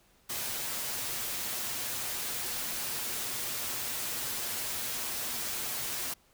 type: noise with comb filter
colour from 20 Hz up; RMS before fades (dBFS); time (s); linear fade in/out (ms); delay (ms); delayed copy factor
white; -35; 0.29-6.14; 10; 8.3; +0.5
effects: pink hiss -65 dBFS RMS until 6.33 s